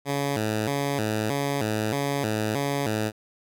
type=tone with vibrato; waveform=10% pulse; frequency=123.47 Hz; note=B2; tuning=in tune; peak=-16 dBFS; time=0.05-3.12 s; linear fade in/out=50 ms; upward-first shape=square; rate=1.6 Hz; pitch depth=230 cents each way; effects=none